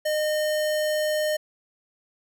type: tone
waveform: square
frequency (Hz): 611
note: D#5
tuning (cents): -32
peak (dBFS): -23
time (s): 0.05-1.37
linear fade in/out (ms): 10
effects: none